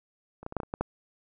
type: clicks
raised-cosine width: 1 ms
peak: -30 / -21 / -25 / -14 / -17 / -26 / -18 / -13 dBFS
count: 8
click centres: 0.43 / 0.464 / 0.524 / 0.567 / 0.602 / 0.633 / 0.739 / 0.81 s
effects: none